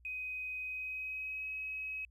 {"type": "tone with pitch glide", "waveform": "triangle", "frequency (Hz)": [2512, 2550], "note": ["D#7", "D#7"], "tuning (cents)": [16, 42], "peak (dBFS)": -34, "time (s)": [0.05, 2.05], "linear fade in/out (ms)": 2, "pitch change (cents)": 26, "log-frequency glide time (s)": [0.62, 1.47], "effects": ["tanh soft clip ceiling -36 dBFS", "added 60 Hz sine -60 dBFS peak until 2.1 s"]}